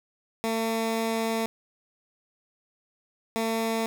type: tone pair in turn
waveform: 15% pulse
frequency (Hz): 225.3 / 225.3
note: A3 / A3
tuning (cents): +41 / +41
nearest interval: unison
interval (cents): 0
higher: neither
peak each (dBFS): -19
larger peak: neither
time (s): 0.44-1.46 / 3.36-3.86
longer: first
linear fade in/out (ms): 0
effects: none